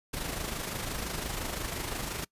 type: noise with amplitude modulation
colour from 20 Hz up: pink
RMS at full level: -33 dBFS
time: 0.13-2.25 s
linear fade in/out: 10 ms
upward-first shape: sine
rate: 25.8 Hz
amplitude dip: 50%
effects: noise-tail reverb RT60 0.1 s tail -24 dB re dry + resampled to 32000 Hz